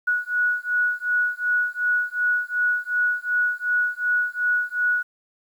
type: beating tone pair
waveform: sine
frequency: 1463 / 1465.7 Hz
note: F#6 / F#6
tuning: -20 / -17 cents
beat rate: 2.7 Hz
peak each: -23 dBFS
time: 0.07-5.03 s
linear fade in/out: 10 ms
effects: 9-bit